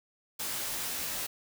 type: noise with comb filter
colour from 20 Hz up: white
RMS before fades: -35 dBFS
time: 0.39-1.27 s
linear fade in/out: 10 ms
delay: 19 ms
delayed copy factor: -0.85
effects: none